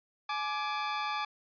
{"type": "tone pair together", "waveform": "sawtooth", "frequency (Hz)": [844, 1174.7], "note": ["G#5", "D6"], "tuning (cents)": [28, 0], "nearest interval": "tritone", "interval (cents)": 572, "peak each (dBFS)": [-31, -30], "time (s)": [0.29, 1.25], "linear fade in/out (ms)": 5, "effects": ["resampled to 11025 Hz"]}